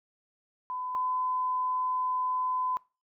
sine tone pair in turn, 1007 / 1012.7 Hz, B5 / B5, +33 / +43 cents, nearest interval unison, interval 10 cents, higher second, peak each -32 / -27 dBFS, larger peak second, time 0.7-0.95 / 0.95-2.77 s, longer second, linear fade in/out 0 ms, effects noise-tail reverb RT60 0.3 s tail -22 dB re dry

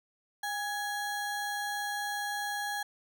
square ring-modulated tone, 1244.5 Hz, D#6, in tune, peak -30 dBFS, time 0.43-2.83 s, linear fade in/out 5 ms, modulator 430 Hz, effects none

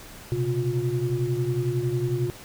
sine tone cluster, 122.3 / 133.3 / 355.2 Hz, B2 / C3 / F4, -16 / +33 / +29 cents, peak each -27 dBFS, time 0.32-2.3 s, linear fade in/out 0 ms, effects pink hiss -44 dBFS RMS until 2.44 s

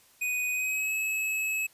square tone with pitch glide, 2489 to 2581 Hz, D#7 to E7, 0 to -37 cents, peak -28 dBFS, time 0.21-1.67 s, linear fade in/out 10 ms, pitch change +63 cents, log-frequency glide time 0.51-0.93 s, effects white hiss -60 dBFS RMS until 1.73 s + resampled to 32000 Hz

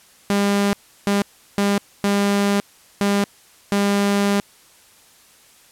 sawtooth tone bursts at uneven times, 201.3 Hz, G3, 46 cents sharp, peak -12 dBFS, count 6, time 0.3-0.73 / 1.07-1.22 / 1.58-1.78 / 2.04-2.6 / 3.01-3.24 / 3.72-4.4 s, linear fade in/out 0 ms, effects white hiss -51 dBFS RMS until 5.71 s + low-pass 12000 Hz 12 dB/octave

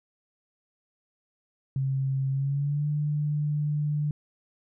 sine tone with pitch glide, 134.7 to 148.6 Hz, C#3 to D3, -49 to +21 cents, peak -24 dBFS, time 1.76-4.11 s, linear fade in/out 2 ms, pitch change +170 cents, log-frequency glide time 2.3-2.87 s, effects none

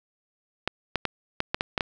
clicks, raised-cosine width 0.3 ms, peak -8 dBFS, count 8, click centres 0.676 / 0.957 / 1.053 / 1.404 / 1.545 / 1.609 / 1.778 / 1.808 s, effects none

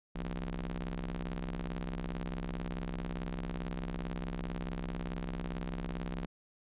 sawtooth ring-modulated tone, 64.7 Hz, C2, 19 cents flat, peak -29 dBFS, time 0.15-6.26 s, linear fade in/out 10 ms, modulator 106 Hz, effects resampled to 8000 Hz

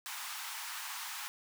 pink high-pass noise, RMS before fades -42 dBFS, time 0.06-1.28 s, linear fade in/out 0 ms, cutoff 850 Hz, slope 48 dB/octave, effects none

